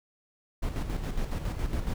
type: noise with tremolo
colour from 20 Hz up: brown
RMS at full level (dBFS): -29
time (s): 0.62-1.94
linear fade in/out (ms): 10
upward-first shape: square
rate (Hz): 7.2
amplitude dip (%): 50
effects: none